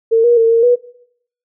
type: tone with pitch steps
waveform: sine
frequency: 453.5 / 476.7 / 454.7 / 459.7 / 487.5 Hz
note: A#4 / A#4 / A#4 / A#4 / B4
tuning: -48 / +39 / -43 / -24 / -23 cents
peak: -7 dBFS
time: 0.11-0.76 s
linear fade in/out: 20 ms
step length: 130 ms
effects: noise-tail reverb RT60 0.7 s tail -20 dB re dry